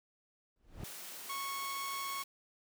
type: noise with exponential growth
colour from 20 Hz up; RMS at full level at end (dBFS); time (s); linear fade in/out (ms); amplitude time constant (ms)
brown; -39; 0.56-0.84; 1; 60
type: high-pass noise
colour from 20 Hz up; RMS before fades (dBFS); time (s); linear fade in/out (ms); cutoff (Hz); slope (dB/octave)
white; -47; 0.84-2.24; 5; 210; 12
type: tone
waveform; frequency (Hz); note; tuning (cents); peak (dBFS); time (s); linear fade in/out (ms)
sawtooth; 1102; C#6; -11; -34; 1.29-2.23; 10
effects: none